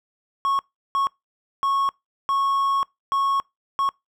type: tone bursts at uneven times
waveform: triangle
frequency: 1100 Hz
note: C#6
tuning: 14 cents flat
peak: -17 dBFS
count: 6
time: 0.45-0.59 / 0.95-1.07 / 1.63-1.89 / 2.29-2.83 / 3.12-3.4 / 3.79-3.89 s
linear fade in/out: 0 ms
effects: noise-tail reverb RT60 0.2 s tail -26 dB re dry